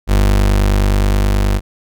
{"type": "tone with level ramp", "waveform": "35% pulse", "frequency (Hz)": 49.51, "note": "G1", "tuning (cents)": 18, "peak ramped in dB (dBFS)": [-7, -10], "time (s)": [0.07, 1.61], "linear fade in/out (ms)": 50, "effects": []}